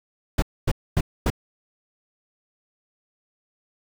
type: noise bursts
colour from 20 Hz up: brown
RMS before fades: -19 dBFS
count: 4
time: 0.38-1.302 s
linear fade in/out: 5 ms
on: 43 ms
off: 250 ms
effects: none